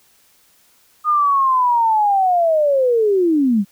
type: linear sweep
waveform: sine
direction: down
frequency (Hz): 1234 to 187.3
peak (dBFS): -12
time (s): 1.04-3.65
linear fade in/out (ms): 50
effects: white hiss -55 dBFS RMS until 3.71 s